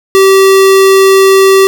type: tone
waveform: square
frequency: 386.4 Hz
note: G4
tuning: 25 cents flat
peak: -3 dBFS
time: 0.15-1.67 s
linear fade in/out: 0 ms
effects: none